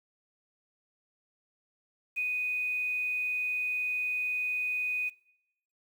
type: tone with quantisation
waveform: sine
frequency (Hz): 2489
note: D#7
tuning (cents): 0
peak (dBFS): -28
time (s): 2.16-5.1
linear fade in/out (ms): 20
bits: 9
effects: noise-tail reverb RT60 0.8 s tail -21 dB re dry